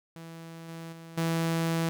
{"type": "tone with level steps", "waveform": "sawtooth", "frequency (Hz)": 164.81, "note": "E3", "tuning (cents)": 0, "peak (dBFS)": [-38, -35, -40, -22], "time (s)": [0.16, 1.89], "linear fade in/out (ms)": 0, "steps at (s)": [0.68, 0.92, 1.17], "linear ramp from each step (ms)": 10, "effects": []}